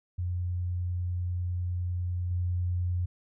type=tone with level steps; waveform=sine; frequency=89 Hz; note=F2; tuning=33 cents sharp; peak=-28 / -26 dBFS; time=0.18-3.06 s; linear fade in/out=10 ms; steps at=2.31 s; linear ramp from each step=2 ms; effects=none